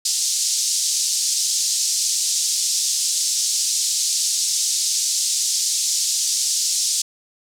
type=band-pass noise; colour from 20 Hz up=pink; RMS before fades=-21 dBFS; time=0.05-7.02 s; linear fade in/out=5 ms; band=4900 to 8400 Hz; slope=24 dB/octave; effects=none